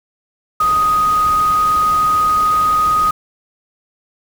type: tone in noise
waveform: sine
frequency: 1247 Hz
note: D#6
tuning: 3 cents sharp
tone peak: -11 dBFS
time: 0.6-3.11 s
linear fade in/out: 5 ms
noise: pink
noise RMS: -29 dBFS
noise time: 0.6-3.11 s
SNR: +15 dB
effects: none